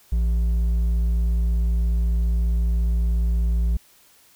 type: tone with hard clipping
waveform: sine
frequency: 57.3 Hz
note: A#1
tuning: 29 cents flat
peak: -19 dBFS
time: 0.12-3.77 s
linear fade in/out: 5 ms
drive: 4 dB
effects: white hiss -55 dBFS RMS until 4.35 s